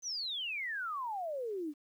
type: exponential sweep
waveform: sine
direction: down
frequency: 6272 to 280.7 Hz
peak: -35 dBFS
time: 0.02-1.74 s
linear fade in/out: 50 ms
effects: 11-bit